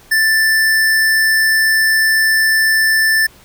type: tone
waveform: square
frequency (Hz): 1766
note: A6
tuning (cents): +6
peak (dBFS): -11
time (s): 0.11-3.27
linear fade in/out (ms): 10
effects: pink hiss -45 dBFS RMS until 3.44 s